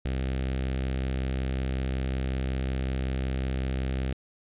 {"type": "tone with notch filter", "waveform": "sawtooth", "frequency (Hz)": 65.41, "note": "C2", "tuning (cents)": 0, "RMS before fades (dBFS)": -29, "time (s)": [0.05, 4.13], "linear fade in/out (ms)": 5, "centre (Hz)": 1000, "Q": 1.2, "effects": ["resampled to 8000 Hz"]}